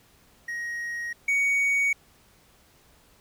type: tone pair in turn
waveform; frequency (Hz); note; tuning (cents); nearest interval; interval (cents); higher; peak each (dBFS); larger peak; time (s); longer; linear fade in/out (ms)
triangle; 1884 / 2240; A#6 / C#7; +18 / +18; minor third; 300; second; -28 / -19; second; 0.48-1.13 / 1.28-1.93; neither; 5
effects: pink hiss -59 dBFS RMS until 3.2 s